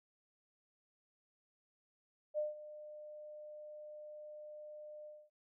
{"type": "tone with ADSR envelope", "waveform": "sine", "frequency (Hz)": 603, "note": "D5", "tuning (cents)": 46, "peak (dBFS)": -32, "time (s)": [2.34, 5.3], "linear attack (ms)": 41, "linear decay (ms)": 160, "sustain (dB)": -16, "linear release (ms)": 240, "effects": []}